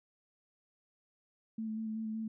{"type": "tone with vibrato", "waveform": "sine", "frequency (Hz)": 220, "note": "A3", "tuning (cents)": 0, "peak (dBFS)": -35, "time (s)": [1.58, 2.28], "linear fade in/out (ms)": 5, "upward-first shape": "square", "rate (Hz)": 5.3, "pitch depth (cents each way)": 16, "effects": []}